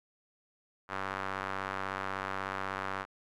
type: tone with band-pass filter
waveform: square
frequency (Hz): 48.15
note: G1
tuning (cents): -30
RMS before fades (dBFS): -37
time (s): 0.88-3.06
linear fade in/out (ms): 50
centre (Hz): 1300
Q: 1.8
effects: none